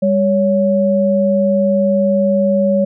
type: tone pair together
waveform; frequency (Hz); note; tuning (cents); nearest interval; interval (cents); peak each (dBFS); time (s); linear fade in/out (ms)
sine; 200 / 560; G3 / C#5; +35 / +18; octave + tritone; 1783; -14 / -13; 0.02-2.85; 10
effects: none